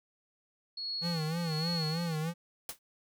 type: tone with tremolo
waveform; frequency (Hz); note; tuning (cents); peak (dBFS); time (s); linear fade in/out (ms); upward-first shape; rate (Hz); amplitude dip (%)
sine; 4338; C#8; -38; -33; 0.77-2.16; 5; sine; 1.3; 80
type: tone with vibrato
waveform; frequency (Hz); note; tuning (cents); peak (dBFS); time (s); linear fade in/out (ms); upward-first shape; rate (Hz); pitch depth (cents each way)
square; 163.2; E3; -17; -32; 1.01-2.34; 50; sine; 3.2; 100
type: noise with exponential decay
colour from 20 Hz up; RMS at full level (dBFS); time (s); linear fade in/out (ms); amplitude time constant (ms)
white; -34; 2.69-2.79; 2; 20
effects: none